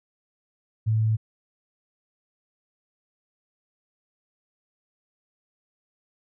sine tone, 110 Hz, A2, in tune, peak -19 dBFS, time 0.86-1.17 s, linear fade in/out 20 ms, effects none

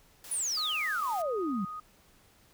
white high-pass noise, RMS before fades -47 dBFS, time 0.24-1.22 s, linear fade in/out 2 ms, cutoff 320 Hz, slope 24 dB/octave
sine exponential sweep, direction down, 10380 to 179.7 Hz, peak -29 dBFS, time 0.31-1.65 s, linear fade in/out 5 ms
sine tone, 1244.5 Hz, D#6, in tune, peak -37 dBFS, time 0.57-1.8 s, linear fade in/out 5 ms
effects pink hiss -62 dBFS RMS until 2.53 s

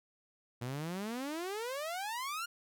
sawtooth exponential sweep, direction up, 116.54 to 1432 Hz, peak -33 dBFS, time 0.61-2.46 s, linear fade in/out 10 ms, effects none

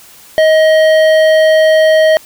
sine tone with hard clipping, 630 Hz, D#5, 21 cents sharp, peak -7 dBFS, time 0.38-2.17 s, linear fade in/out 0 ms, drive 11 dB, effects white hiss -39 dBFS RMS until 2.25 s

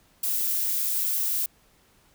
violet noise, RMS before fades -26 dBFS, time 0.23-1.46 s, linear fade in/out 5 ms, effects pink hiss -61 dBFS RMS until 2.14 s

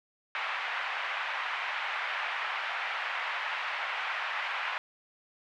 white band-pass noise, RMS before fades -34 dBFS, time 0.35-4.78 s, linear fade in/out 0 ms, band 770 to 2500 Hz, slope 24 dB/octave, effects none

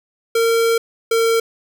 square tone pair in turn, 458.6 / 456.1 Hz, A#4 / A#4, -28 / -38 cents, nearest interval unison, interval 10 cents, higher first, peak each -14 / -14 dBFS, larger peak neither, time 0.35-0.78 / 1.11-1.4 s, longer first, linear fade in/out 5 ms, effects none

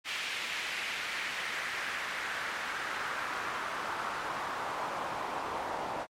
pink noise with band-pass filter sweep, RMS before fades -36 dBFS, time 0.04-6.07 s, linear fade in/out 50 ms, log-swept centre 2600 to 790 Hz, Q 1.8, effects MP3 64 kbps

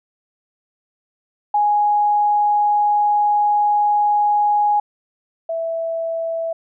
sine tone pair in turn, 830.6 / 659.2 Hz, G#5 / E5, 0 / 0 cents, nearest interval major third, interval 400 cents, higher first, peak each -13 / -20 dBFS, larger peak first, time 1.54-4.8 / 5.49-6.53 s, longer first, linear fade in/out 5 ms, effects none

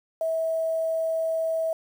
sine tone with quantisation, 649 Hz, E5, 27 cents flat, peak -23 dBFS, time 0.21-1.73 s, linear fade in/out 2 ms, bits 8, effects none

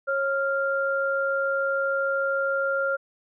sine tone pair together, 546 / 1393.4 Hz, C#5 / F6, -26 / -4 cents, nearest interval octave + major third, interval 1622 cents, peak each -25 dBFS, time 0.07-2.97 s, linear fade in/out 20 ms, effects none

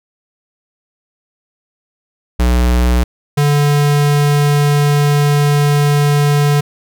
square tone pair in turn, 60.9 / 145.39 Hz, B1 / D3, -24 / -17 cents, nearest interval octave + minor third, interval 1507 cents, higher second, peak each -10 dBFS, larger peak neither, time 2.39-3.04 / 3.37-6.61 s, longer second, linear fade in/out 10 ms, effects none

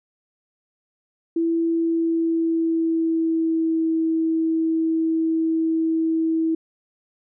sine tone with pitch glide, 331.8 to 323.8 Hz, E4 to E4, +11 to -31 cents, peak -18 dBFS, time 1.36-6.55 s, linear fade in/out 5 ms, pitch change -42 cents, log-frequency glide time 1.64-3.89 s, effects none

